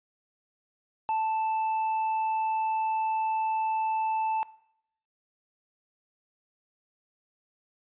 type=tone with hard clipping; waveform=sine; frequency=880 Hz; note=A5; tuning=in tune; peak=-26 dBFS; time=1.09-4.43 s; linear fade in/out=0 ms; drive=3 dB; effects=noise-tail reverb RT60 0.7 s tail -20 dB re dry + resampled to 8000 Hz